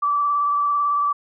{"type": "tone with vibrato", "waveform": "sine", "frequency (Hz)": 1160, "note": "D6", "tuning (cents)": -22, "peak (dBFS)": -17, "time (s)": [0.02, 1.13], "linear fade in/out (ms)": 10, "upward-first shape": "square", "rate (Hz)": 18, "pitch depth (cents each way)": 15, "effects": []}